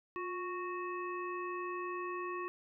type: harmonic tone with a mistuned harmonic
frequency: 369.3 Hz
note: F#4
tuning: 3 cents flat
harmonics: 1 / 3 / 5 / 7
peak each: -40 / -40 / -48 / -49 dBFS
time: 0.16-2.48 s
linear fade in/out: 0 ms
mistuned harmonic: 1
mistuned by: -65 cents
effects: none